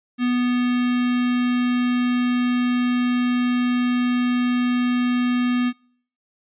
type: tone with notch filter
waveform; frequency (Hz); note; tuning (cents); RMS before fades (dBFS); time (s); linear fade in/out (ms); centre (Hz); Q
square; 246.5; B3; -3; -20; 0.18-5.73; 50; 690; 1.1
effects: noise-tail reverb RT60 0.6 s tail -26 dB re dry + resampled to 8000 Hz